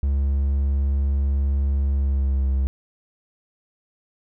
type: tone with pitch glide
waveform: triangle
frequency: 69.3 to 66.78 Hz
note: C#2 to C2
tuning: 0 to +36 cents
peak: -16 dBFS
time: 0.03-2.67 s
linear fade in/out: 0 ms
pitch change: -64 cents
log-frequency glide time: 1.94-2.48 s
effects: none